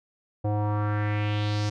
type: tone with low-pass filter sweep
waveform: square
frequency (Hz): 104.7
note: G#2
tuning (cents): +15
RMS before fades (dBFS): -26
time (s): 0.44-1.7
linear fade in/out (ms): 10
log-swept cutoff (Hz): 640 to 5800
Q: 2.6
effects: none